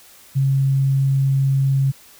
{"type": "tone", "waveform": "sine", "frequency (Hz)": 135.9, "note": "C#3", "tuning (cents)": -34, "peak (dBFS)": -14, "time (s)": [0.35, 1.92], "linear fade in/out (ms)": 20, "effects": ["white hiss -47 dBFS RMS until 2.19 s"]}